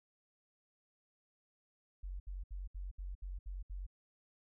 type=tone bursts; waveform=sine; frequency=46.25 Hz; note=F#1; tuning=in tune; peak=-40 dBFS; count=8; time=2.03-3.866 s; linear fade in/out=10 ms; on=170 ms; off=68 ms; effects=none